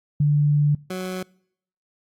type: tone pair in turn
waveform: sine / 20% pulse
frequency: 146.83 / 184.99 Hz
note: D3 / F#3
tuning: 0 / 0 cents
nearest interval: major third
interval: 400 cents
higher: second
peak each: -15 / -22 dBFS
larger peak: first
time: 0.2-0.75 / 0.9-1.23 s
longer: first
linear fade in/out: 5 ms
effects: noise-tail reverb RT60 0.7 s tail -25 dB re dry + AAC 64 kbps